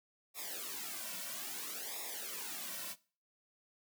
white noise with flanger, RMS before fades -43 dBFS, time 0.34-2.96 s, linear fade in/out 50 ms, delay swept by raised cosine 0.66 to 2.46 ms, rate 0.6 Hz, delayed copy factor -0.95, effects noise-tail reverb RT60 0.4 s tail -21 dB re dry + high-pass 200 Hz 12 dB/octave

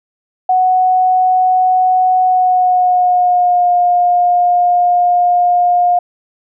sine tone with pitch glide, 740 to 710.3 Hz, F#5 to F5, 0 to +29 cents, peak -8 dBFS, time 0.49-5.99 s, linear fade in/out 5 ms, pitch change -71 cents, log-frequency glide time 2.23-3.71 s, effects none

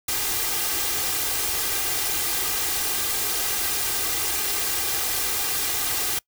white noise with comb filter, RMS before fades -25 dBFS, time 0.08-6.19 s, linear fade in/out 5 ms, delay 2.5 ms, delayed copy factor +0.65, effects noise-tail reverb RT60 0.1 s tail -24 dB re dry

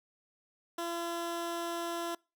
15% pulse tone, 340 Hz, F4, 46 cents flat, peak -28 dBFS, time 0.78-2.15 s, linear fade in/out 5 ms, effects noise-tail reverb RT60 0.3 s tail -26 dB re dry

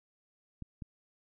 clicks, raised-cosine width 5 ms, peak -29 dBFS, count 2, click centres 0.623 / 0.822 s, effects none

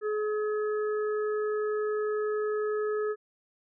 harmonic tone, 424.5 Hz, G#4, 38 cents sharp, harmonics 1 / 3 / 4, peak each -27 / -38 / -42 dBFS, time 0.01-3.16 s, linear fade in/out 50 ms, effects none

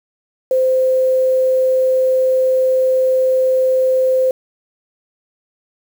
sine tone with quantisation, 518 Hz, C5, 17 cents flat, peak -11 dBFS, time 0.51-4.31 s, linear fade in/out 2 ms, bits 6, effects none

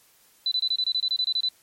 sine tone bursts, 3997 Hz, B7, 20 cents sharp, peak -21 dBFS, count 13, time 0.46-1.487 s, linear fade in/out 2 ms, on 55 ms, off 26 ms, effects white hiss -59 dBFS RMS until 1.62 s + MP3 64 kbps

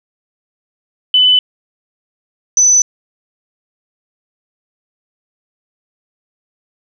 sine tone pair in turn, 3005 / 6010 Hz, F#7 / F#8, +26 / +26 cents, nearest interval octave, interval 1200 cents, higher second, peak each -6 dBFS, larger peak neither, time 1.14-1.39 / 2.57-2.82 s, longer neither, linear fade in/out 2 ms, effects none

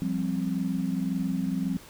sine chord, F suspended second, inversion none, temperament just, 174.61 / 196.44 / 261.9 Hz, F3 / G3 / C4, 0 / +4 / +2 cents, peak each -30 dBFS, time 0.02-1.77 s, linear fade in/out 0 ms, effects pink hiss -49 dBFS RMS until 1.89 s

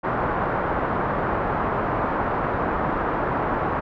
white low-pass noise, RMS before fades -24 dBFS, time 0.03-3.81 s, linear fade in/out 20 ms, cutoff 1300 Hz, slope 24 dB/octave, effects none

